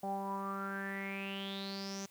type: tone with low-pass filter sweep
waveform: sawtooth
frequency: 196 Hz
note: G3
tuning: in tune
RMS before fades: -40 dBFS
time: 0.03-2.06 s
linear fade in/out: 5 ms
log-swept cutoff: 720 to 6300 Hz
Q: 9.6
effects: white hiss -64 dBFS RMS until 2.1 s